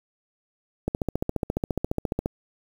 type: click train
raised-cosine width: 2 ms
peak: -11 dBFS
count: 21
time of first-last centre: 0.88-2.259 s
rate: 14.5 Hz
effects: 7-bit